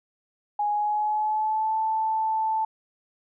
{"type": "tone with pitch glide", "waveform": "sine", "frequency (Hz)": [830.6, 879.5], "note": ["G#5", "A5"], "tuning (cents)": [0, -1], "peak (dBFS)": -22, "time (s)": [0.59, 2.65], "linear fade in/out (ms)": 5, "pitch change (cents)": 99, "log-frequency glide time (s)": [0.7, 1.77], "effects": []}